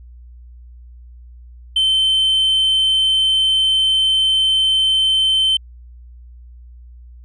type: tone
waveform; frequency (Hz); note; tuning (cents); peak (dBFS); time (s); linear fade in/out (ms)
sine; 3087; G7; -27; -10; 1.76-5.57; 5
effects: tanh soft clip ceiling -11 dBFS + added 60 Hz sine -37 dBFS peak until 7.24 s